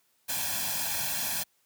white noise with comb filter, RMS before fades -31 dBFS, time 0.28-1.44 s, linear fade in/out 20 ms, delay 1.2 ms, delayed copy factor +0.95, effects white hiss -70 dBFS RMS until 1.65 s + high-pass 80 Hz 12 dB/octave

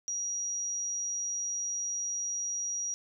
sine tone, 5750 Hz, F8, 50 cents sharp, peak -31 dBFS, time 0.08-2.94 s, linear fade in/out 0 ms, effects none

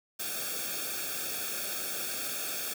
white noise with comb filter, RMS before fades -35 dBFS, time 0.19-2.74 s, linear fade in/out 10 ms, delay 1 ms, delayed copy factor -0.9, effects none

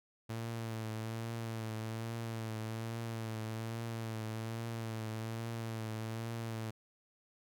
sawtooth tone with vibrato, 112.7 Hz, A2, 42 cents sharp, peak -34 dBFS, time 0.29-6.71 s, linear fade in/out 10 ms, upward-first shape triangle, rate 1.2 Hz, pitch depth 49 cents each way, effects none

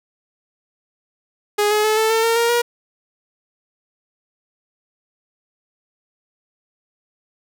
sawtooth tone with pitch steps, 415.3 / 423.5 / 431.9 / 440.5 / 449.2 / 458.2 / 467.2 / 476.5 Hz, G#4 / G#4 / A4 / A4 / A4 / A#4 / A#4 / A#4, 0 / +34 / -32 / +2 / +36 / -30 / +4 / +38 cents, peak -11 dBFS, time 1.58-2.62 s, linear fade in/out 10 ms, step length 130 ms, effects none

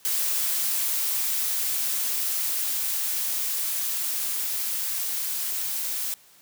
blue noise with level ramp, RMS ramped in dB -25 to -29 dBFS, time 0.05-6.14 s, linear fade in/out 0 ms, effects white hiss -55 dBFS RMS until 6.41 s + high-pass 80 Hz 12 dB/octave

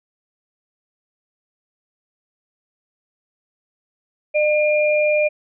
sine tone pair together, 603 / 2404 Hz, D5 / D7, +46 / +40 cents, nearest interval 2 octaves, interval 2394 cents, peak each -15 / -21 dBFS, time 4.34-5.29 s, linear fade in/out 20 ms, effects none

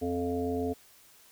harmonic tone, 87.31 Hz, F2, in tune, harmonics 1 / 3 / 5 / 7 / 8, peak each -38 / -32 / -32 / -43 / -38 dBFS, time 0.01-0.74 s, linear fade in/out 20 ms, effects white hiss -58 dBFS RMS until 1.31 s

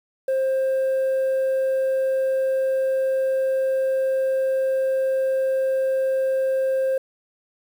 sine tone, 529 Hz, C5, 19 cents sharp, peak -16 dBFS, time 0.28-6.98 s, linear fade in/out 5 ms, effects tanh soft clip ceiling -18 dBFS + 8-bit

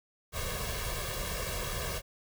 pink noise with comb filter, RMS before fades -35 dBFS, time 0.32-2.02 s, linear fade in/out 50 ms, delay 1.8 ms, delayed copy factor +0.8, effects none

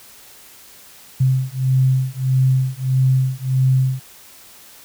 sine beating tone pair, 130 / 131.6 Hz, C3 / C3, -11 / +10 cents, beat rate 1.6 Hz, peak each -17 dBFS, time 1.2-4 s, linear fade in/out 10 ms, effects white hiss -44 dBFS RMS until 4.84 s

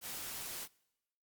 white noise, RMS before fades -43 dBFS, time 0.01-0.68 s, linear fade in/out 50 ms, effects noise-tail reverb RT60 0.9 s tail -24 dB re dry + Opus 48 kbps

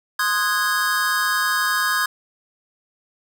square chord, Ab dominant seventh, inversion first, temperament equal with one note detuned, 1046.5 / 1244.5 / 1480 / 1648.8 Hz, C6 / Eb6 / Gb6 / Ab6, 0 / 0 / 0 / -13 cents, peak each -27 / -25 / -28 / -22 dBFS, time 0.19-2.06 s, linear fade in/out 5 ms, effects none

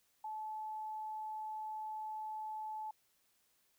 sine tone, 865 Hz, A5, 30 cents flat, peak -40 dBFS, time 0.24-2.91 s, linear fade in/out 5 ms, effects white hiss -75 dBFS RMS until 3.78 s

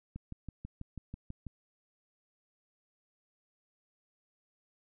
click train, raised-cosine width 5 ms, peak -29 dBFS, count 9, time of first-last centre 0.16-1.467 s, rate 6.12 Hz, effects none

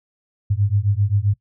sine beating tone pair, 98 / 105.6 Hz, G2 / G#2, 0 / +29 cents, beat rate 7.6 Hz, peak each -19 dBFS, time 0.5-1.34 s, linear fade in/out 10 ms, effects noise-tail reverb RT60 0.1 s tail -19 dB re dry

